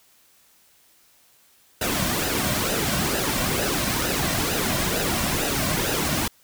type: noise with flanger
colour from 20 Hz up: pink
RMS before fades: -24 dBFS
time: 1.81-6.28 s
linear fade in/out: 5 ms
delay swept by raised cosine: 0.89 to 2.39 ms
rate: 2.2 Hz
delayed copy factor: -0.6
effects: white hiss -58 dBFS RMS until 6.43 s

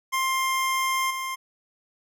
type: tone with level steps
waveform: 25% pulse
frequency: 1055 Hz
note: C6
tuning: 14 cents sharp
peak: -19 / -25 dBFS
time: 0.12-1.36 s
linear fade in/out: 20 ms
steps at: 1.1 s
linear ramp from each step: 10 ms
effects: none

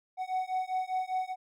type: beating tone pair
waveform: triangle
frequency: 743 / 748 Hz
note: F#5 / F#5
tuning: +7 / +19 cents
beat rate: 5 Hz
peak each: -31 dBFS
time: 0.17-1.36 s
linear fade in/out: 50 ms
effects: none

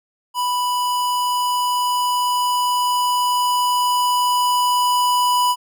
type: tone with level ramp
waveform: square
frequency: 987.8 Hz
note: B5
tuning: in tune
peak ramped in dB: -19 to -15 dBFS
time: 0.34-5.56 s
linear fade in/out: 50 ms
effects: none

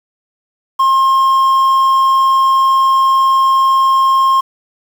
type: tone with quantisation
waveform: triangle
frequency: 1067 Hz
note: C6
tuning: 34 cents sharp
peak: -6 dBFS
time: 0.79-4.41 s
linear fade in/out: 10 ms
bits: 6
effects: none

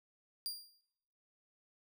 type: tone with exponential decay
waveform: sawtooth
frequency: 4781 Hz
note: D8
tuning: 30 cents sharp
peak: -32 dBFS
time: 0.46-0.81 s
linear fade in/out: 0 ms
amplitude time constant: 74 ms
effects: noise-tail reverb RT60 1.0 s tail -25 dB re dry

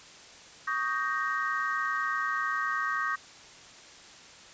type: chord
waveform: sine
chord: Eb dominant seventh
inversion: third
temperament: equal with one note detuned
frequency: 1124.2 / 1244.5 / 1568 / 1864.7 Hz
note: Db6 / Eb6 / G6 / Bb6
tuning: +24 / 0 / 0 / 0 cents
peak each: -33 dBFS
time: 0.67-3.16 s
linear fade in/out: 10 ms
effects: white hiss -50 dBFS RMS until 4.53 s + resampled to 16000 Hz

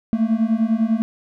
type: beating tone pair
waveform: triangle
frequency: 218.9 / 228.9 Hz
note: A3 / A#3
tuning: -9 / -31 cents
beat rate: 10 Hz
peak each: -17 dBFS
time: 0.13-1.02 s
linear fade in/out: 0 ms
effects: none

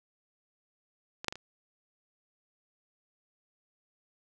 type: clicks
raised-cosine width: 0.2 ms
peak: -21 / -11 / -21 / -27 dBFS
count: 4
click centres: 1.245 / 1.283 / 1.325 / 1.356 s
effects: none

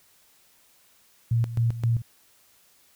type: tone with tremolo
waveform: sine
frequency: 116.3 Hz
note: A#2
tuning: 4 cents flat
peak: -19 dBFS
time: 1.31-2.02 s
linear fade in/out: 5 ms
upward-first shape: square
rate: 3.8 Hz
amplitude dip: 75%
effects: white hiss -60 dBFS RMS until 2.95 s

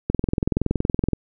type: click train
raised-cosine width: 3 ms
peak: -7 dBFS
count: 23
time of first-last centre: 0.1-1.133 s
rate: 21.3 Hz
effects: none

